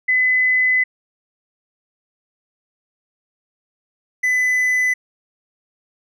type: tone pair in turn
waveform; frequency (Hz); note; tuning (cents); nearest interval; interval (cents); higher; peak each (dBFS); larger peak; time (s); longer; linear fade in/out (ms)
sine / triangle; 2015 / 2005; B6 / B6; +34 / +26; unison; 8; first; -13; neither; 0.08-0.84 / 4.23-4.94; first; 10
effects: none